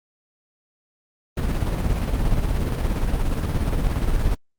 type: noise with tremolo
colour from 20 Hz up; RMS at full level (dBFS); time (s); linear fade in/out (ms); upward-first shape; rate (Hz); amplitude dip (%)
brown; -20; 1.37-4.35; 5; square; 17; 35
effects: Opus 32 kbps